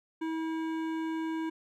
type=tone with hard clipping; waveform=sine; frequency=322.2 Hz; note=E4; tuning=39 cents flat; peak=-33 dBFS; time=0.21-1.5 s; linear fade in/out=10 ms; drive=14 dB; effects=none